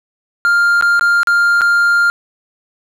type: tone with dropouts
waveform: triangle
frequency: 1400 Hz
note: F6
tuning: 4 cents sharp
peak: -7 dBFS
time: 0.45-2.1 s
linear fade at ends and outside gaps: 0 ms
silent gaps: 0.811-0.824 / 0.995-1.01 / 1.232-1.272 / 1.61-1.617 s
effects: none